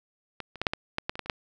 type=clicks; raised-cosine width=0.3 ms; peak=-19 / -26 / -13 / -6 / -12 / -11 / -12 / -23 / -16 / -27 / -9 dBFS; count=11; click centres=0.403 / 0.557 / 0.616 / 0.668 / 0.735 / 0.984 / 1.095 / 1.155 / 1.193 / 1.26 / 1.298 s; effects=none